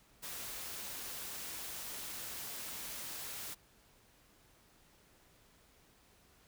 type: noise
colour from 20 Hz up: white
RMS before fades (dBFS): -44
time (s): 0.22-3.55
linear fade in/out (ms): 20
effects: pink hiss -66 dBFS RMS until 6.47 s